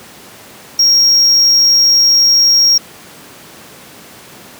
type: tone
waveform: triangle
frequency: 5588 Hz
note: F8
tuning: in tune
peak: -5 dBFS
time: 0.79-2.78 s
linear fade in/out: 5 ms
effects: pink hiss -36 dBFS RMS until 4.59 s + high-pass 150 Hz 12 dB/octave